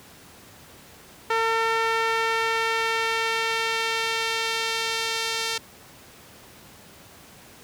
sawtooth tone with band-pass filter sweep, 452.1 Hz, A4, 47 cents sharp, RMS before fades -25 dBFS, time 1.3-5.58 s, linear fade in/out 5 ms, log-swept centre 1400 to 4400 Hz, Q 0.94, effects pink hiss -48 dBFS RMS until 7.63 s + high-pass 80 Hz 12 dB/octave

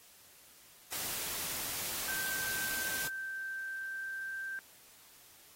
white noise, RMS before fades -38 dBFS, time 0.92-3.08 s, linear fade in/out 5 ms
sine tone with pitch glide, 1557 to 1568.7 Hz, G6 to G6, -12 to +1 cents, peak -37 dBFS, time 2.08-4.59 s, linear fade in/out 0 ms, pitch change +13 cents, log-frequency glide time 2.8-4.42 s
effects white hiss -59 dBFS RMS until 5.55 s + AAC 48 kbps

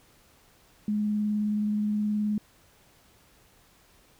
sine tone with vibrato, 209.9 Hz, G#3, 19 cents sharp, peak -24 dBFS, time 0.88-2.38 s, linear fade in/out 2 ms, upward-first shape sine, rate 19 Hz, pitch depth 13 cents each way, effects pink hiss -60 dBFS RMS until 4.19 s

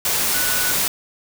sine tone in noise, 1480 Hz, F#6, in tune, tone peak -26 dBFS, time 0.34-0.72 s, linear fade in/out 2 ms, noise white, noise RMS -20 dBFS, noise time 0.05-0.88 s, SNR -9 dB, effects none

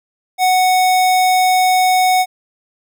square tone, 740 Hz, F#5, in tune, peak -11 dBFS, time 0.38-2.26 s, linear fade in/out 50 ms, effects none

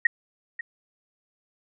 sine tone with echo, 1877 Hz, A#6, 11 cents sharp, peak -14 dBFS, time 0.05-0.07 s, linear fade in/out 5 ms, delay 540 ms, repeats 1, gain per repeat -15 dB, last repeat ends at 0.61 s, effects none

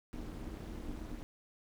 brown noise with amplitude modulation, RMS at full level -39 dBFS, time 0.13-1.23 s, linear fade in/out 0 ms, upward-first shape sine, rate 273 Hz, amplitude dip 95%, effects none

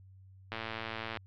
click train, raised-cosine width 0.3 ms, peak -21 dBFS, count 74, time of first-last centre 0.52-1.172 s, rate 112 Hz, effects added 95 Hz sine -53 dBFS peak until 1.26 s + low-pass 4000 Hz 12 dB/octave

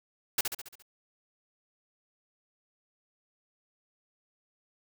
white noise with echo, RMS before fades -26 dBFS, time 0.38-0.41 s, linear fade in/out 5 ms, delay 69 ms, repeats 6, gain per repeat -5 dB, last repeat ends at 0.824 s, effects none

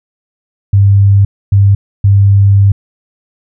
sine tone bursts at uneven times, 99.5 Hz, G2, 26 cents sharp, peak -3 dBFS, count 3, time 0.73-1.25 / 1.52-1.75 / 2.04-2.72 s, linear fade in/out 5 ms, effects none

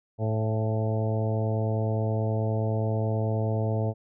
harmonic tone with a mistuned harmonic, 109.4 Hz, A2, 9 cents flat, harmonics 1 / 2 / 3 / 4 / 5 / 6 / 7 / 8, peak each -25 / -34 / -38 / -34 / -35 / -35 / -43 / -43 dBFS, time 0.18-3.94 s, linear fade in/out 50 ms, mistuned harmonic 6, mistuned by +26 cents, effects none

